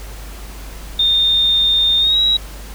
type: tone with pitch glide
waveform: sine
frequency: 3641 to 3858 Hz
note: A#7 to B7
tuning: -41 to -41 cents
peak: -11 dBFS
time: 0.99-2.37 s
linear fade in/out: 5 ms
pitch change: +100 cents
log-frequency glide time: 1.99-2.19 s
effects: added 50 Hz sine -30 dBFS peak until 2.74 s + pink hiss -37 dBFS RMS until 2.74 s